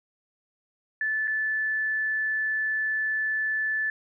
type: tone with dropouts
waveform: sine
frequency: 1745 Hz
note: A6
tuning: 15 cents flat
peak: -24 dBFS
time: 1.01-3.9 s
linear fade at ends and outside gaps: 2 ms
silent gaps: 1.274-1.278 s
effects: none

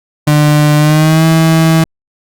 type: tone with pitch glide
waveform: 35% pulse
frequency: 149.3 to 161.88 Hz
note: D3 to E3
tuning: +29 to -31 cents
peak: -4 dBFS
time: 0.27-1.84 s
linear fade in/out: 5 ms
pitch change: +140 cents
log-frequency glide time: 0.78-1.25 s
effects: Opus 48 kbps

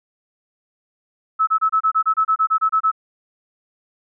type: tone bursts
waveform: sine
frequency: 1300 Hz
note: E6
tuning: 24 cents flat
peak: -13 dBFS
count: 14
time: 1.39-2.916 s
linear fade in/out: 20 ms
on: 83 ms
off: 28 ms
effects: none

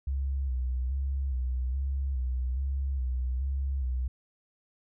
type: tone with vibrato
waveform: sine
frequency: 65.41 Hz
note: C2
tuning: in tune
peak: -27 dBFS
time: 0.07-4.08 s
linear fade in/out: 5 ms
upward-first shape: square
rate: 1.2 Hz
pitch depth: 63 cents each way
effects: none

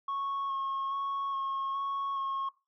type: tone with vibrato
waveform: sine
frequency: 1095 Hz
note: C#6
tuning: 22 cents flat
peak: -29 dBFS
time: 0.08-2.49 s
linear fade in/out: 5 ms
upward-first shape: square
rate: 1.2 Hz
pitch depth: 14 cents each way
effects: noise-tail reverb RT60 0.3 s tail -20 dB re dry + tanh soft clip ceiling -29 dBFS

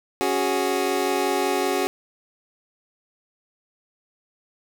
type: chord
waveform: 25% pulse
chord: C# suspended fourth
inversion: none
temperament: equal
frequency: 277.2 / 370 / 415.3 Hz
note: C#4 / F#4 / G#4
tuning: 0 / 0 / 0 cents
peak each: -24 / -20 / -22 dBFS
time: 0.21-1.87 s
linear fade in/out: 0 ms
effects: none

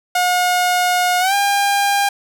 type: tone with pitch glide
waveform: sawtooth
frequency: 720 to 803.5 Hz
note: F#5 to G5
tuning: -47 to +43 cents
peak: -10 dBFS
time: 0.15-2.09 s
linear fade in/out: 5 ms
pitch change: +190 cents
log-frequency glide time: 1.2-1.34 s
effects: none

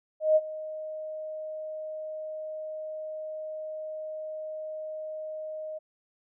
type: tone with ADSR envelope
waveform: sine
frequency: 622.3 Hz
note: D#5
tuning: in tune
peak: -16 dBFS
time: 0.2-5.79 s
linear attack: 160 ms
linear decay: 40 ms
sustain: -18 dB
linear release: 16 ms
effects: none

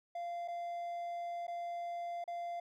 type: tone with dropouts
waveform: triangle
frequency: 692 Hz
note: F5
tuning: 16 cents flat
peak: -36 dBFS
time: 0.15-2.6 s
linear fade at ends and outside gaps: 5 ms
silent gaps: 0.478-0.482 / 1.469-1.479 / 2.241-2.277 s
effects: none

